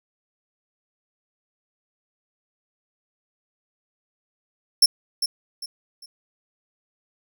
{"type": "tone with echo", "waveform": "sawtooth", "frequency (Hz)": 5380, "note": "E8", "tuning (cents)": 34, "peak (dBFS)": -8, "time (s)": [4.82, 4.86], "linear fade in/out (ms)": 5, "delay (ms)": 400, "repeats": 3, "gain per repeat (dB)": -10, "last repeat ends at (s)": 6.06, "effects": []}